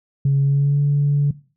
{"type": "tone with pitch glide", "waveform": "sine", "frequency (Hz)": [138.59, 143.73], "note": ["C#3", "D3"], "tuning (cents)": [0, -37], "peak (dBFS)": -12, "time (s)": [0.25, 1.31], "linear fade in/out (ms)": 5, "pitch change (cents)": 63, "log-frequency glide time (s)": [0.41, 0.81], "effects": ["noise-tail reverb RT60 0.4 s tail -20 dB re dry", "tanh soft clip ceiling -10 dBFS"]}